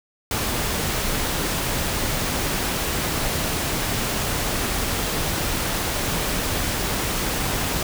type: noise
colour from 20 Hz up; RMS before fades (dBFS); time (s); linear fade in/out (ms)
pink; -24; 0.31-7.83; 2
effects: none